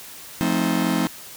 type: chord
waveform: 45% pulse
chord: F dominant seventh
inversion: none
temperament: just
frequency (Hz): 174.61 / 218.3 / 261.9 / 314.3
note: F3 / A3 / C4 / Eb4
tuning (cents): 0 / -13 / +2 / +18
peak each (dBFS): -25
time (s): 0.41-1.07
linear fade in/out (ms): 0
effects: white hiss -40 dBFS RMS until 1.36 s